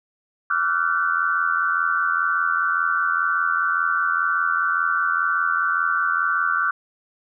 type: tone cluster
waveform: sine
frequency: 1159 / 1359 / 1441 / 1526 Hz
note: D6 / F6 / F#6 / G6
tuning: -23 / -48 / -46 / -47 cents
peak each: -24 dBFS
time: 0.5-6.71 s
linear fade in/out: 5 ms
effects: none

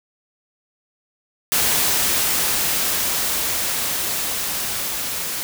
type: noise with level ramp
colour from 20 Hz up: white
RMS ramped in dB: -18 to -26 dBFS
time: 1.52-5.43 s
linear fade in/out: 0 ms
effects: none

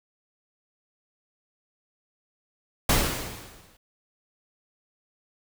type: noise with exponential decay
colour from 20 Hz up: pink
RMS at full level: -19 dBFS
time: 2.89-3.77 s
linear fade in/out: 5 ms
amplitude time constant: 190 ms
effects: none

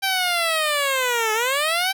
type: linear two-way sweep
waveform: 10% pulse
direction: down then up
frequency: 784 to 426.6 to 784 Hz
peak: -11 dBFS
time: 0.02-1.93 s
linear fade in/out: 20 ms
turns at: 1.33 s
effects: none

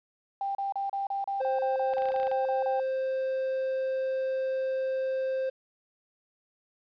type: tone bursts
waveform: sine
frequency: 791 Hz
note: G5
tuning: 15 cents sharp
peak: -28 dBFS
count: 14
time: 0.41-2.799 s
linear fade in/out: 2 ms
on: 140 ms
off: 33 ms
type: tone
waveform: triangle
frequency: 526 Hz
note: C5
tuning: 9 cents sharp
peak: -25 dBFS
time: 1.4-5.5 s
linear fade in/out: 10 ms
type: clicks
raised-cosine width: 0.3 ms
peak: -28 dBFS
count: 11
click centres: 1.937 / 1.982 / 2.021 / 2.056 / 2.087 / 2.12 / 2.162 / 2.2 / 2.231 / 2.27 / 2.315 s
effects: resampled to 11025 Hz + 10-bit

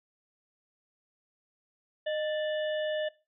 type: harmonic tone with a mistuned harmonic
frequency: 587.3 Hz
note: D5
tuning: in tune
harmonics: 1 / 3 / 5 / 6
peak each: -29 / -39 / -43 / -45 dBFS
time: 2.06-3.09 s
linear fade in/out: 10 ms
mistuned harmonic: 1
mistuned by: +79 cents
effects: noise-tail reverb RT60 0.3 s tail -20 dB re dry

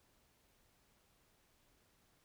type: silence
effects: pink hiss -73 dBFS RMS until 2.24 s

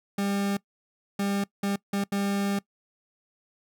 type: tone bursts at uneven times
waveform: 40% pulse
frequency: 199.7 Hz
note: G3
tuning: 32 cents sharp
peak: -24 dBFS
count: 5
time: 0.18-0.57 / 1.19-1.44 / 1.63-1.76 / 1.93-2.04 / 2.12-2.59 s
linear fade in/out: 5 ms
effects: noise-tail reverb RT60 0.1 s tail -22 dB re dry

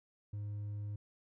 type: tone with hard clipping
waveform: sine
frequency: 103.3 Hz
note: G#2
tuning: 9 cents flat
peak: -39 dBFS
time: 0.33-0.96 s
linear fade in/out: 5 ms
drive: 2 dB
effects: none

